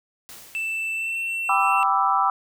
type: noise with exponential decay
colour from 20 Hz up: white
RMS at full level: -40 dBFS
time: 0.29-1.49 s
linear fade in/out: 0 ms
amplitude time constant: 260 ms
type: tone with pitch glide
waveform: triangle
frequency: 2656 to 2701 Hz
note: E7 to E7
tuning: +12 to +42 cents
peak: -23 dBFS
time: 0.55-1.83 s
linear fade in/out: 0 ms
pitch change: +30 cents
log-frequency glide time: 0.94-1.19 s
type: chord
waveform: sine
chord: E minor seventh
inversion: first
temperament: equal with one note detuned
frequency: 784 / 987.8 / 1174.7 / 1322.3 Hz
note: G5 / B5 / D6 / E6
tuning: 0 / 0 / 0 / +5 cents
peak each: -23 dBFS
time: 1.49-2.3 s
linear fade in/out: 2 ms
effects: none